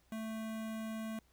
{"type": "tone with notch filter", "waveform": "square", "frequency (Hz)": 221, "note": "A3", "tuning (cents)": 8, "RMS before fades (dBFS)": -41, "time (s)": [0.12, 1.19], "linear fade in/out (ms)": 2, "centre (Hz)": 4800, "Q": 2, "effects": ["added 60 Hz sine -70 dBFS peak until 1.32 s", "pink hiss -72 dBFS RMS until 1.32 s"]}